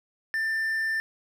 triangle tone, 1784 Hz, A6, 23 cents sharp, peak -23 dBFS, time 0.34-1 s, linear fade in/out 0 ms, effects none

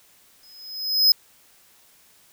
square tone with exponential growth, 5080 Hz, D#8, 35 cents sharp, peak -11 dBFS, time 0.43-1.12 s, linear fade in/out 2 ms, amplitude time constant 150 ms, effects white hiss -56 dBFS RMS until 2.32 s

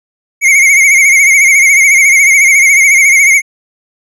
square tone with vibrato, 2187 Hz, C#7, 24 cents flat, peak -4 dBFS, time 0.41-3.42 s, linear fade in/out 50 ms, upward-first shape sine, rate 14 Hz, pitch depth 74 cents each way, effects low-pass 11000 Hz 12 dB/octave

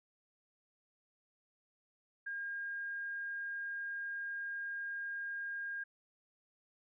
sine tone, 1616 Hz, G#6, 48 cents flat, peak -38 dBFS, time 2.26-5.84 s, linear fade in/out 10 ms, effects none

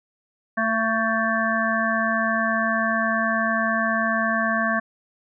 harmonic tone with a mistuned harmonic, 224.1 Hz, A3, 32 cents sharp, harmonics 1 / 3 / 5 / 7 / 8, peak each -26 / -26 / -26 / -26 / -26 dBFS, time 0.57-4.8 s, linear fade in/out 10 ms, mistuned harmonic 8, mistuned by -38 cents, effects none

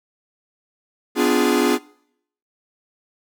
45% pulse chord, B diminished seventh, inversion none, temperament equal with one note detuned, 251.5 / 293.7 / 349.2 / 415.3 Hz, B3 / D4 / F4 / Ab4, +32 / 0 / 0 / 0 cents, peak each -21 dBFS, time 1.15-1.79 s, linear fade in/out 50 ms, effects noise-tail reverb RT60 0.7 s tail -23 dB re dry

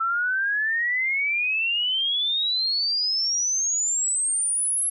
sine exponential sweep, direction up, 1318.5 to 11170 Hz, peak -21 dBFS, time 0-4.9 s, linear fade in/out 10 ms, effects none

